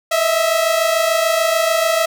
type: tone pair together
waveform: sawtooth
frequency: 634 / 660.8 Hz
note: D#5 / E5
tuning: +32 / +4 cents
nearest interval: minor second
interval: 72 cents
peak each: -15 / -12 dBFS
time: 0.11-2.06 s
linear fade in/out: 10 ms
effects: none